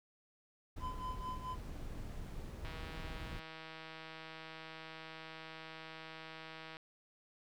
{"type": "noise", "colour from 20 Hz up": "brown", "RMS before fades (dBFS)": -45, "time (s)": [0.76, 3.4], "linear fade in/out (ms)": 10}
{"type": "tone with tremolo", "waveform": "triangle", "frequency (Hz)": 1016, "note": "B5", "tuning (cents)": 49, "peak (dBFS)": -37, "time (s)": [0.8, 1.57], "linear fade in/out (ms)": 50, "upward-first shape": "sine", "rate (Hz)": 4.6, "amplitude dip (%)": 80}
{"type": "click train", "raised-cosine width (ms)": 0.3, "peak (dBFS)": -33, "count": 660, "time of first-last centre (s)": [2.65, 6.769], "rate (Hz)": 160}
{"effects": []}